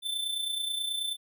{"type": "tone with amplitude modulation", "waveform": "square", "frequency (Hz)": 3536, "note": "A7", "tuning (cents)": 8, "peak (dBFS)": -28, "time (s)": [0.02, 1.17], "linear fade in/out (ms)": 50, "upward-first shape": "sine", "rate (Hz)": 29.3, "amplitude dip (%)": 55, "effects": []}